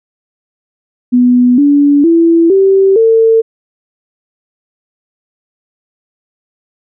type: tone with pitch steps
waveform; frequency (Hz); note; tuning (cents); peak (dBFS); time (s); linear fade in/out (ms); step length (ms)
sine; 246.9 / 286.9 / 333.4 / 387.4 / 450.2; B3 / D4 / E4 / G4 / A4; 0 / -40 / +20 / -20 / +40; -4; 1.12-3.42; 20; 460
effects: none